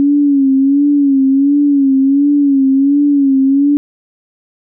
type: tone with vibrato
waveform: sine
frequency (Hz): 278.3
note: C#4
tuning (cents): +7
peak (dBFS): -7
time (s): 0-3.77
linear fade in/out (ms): 0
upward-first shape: sine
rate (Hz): 1.4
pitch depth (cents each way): 70
effects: none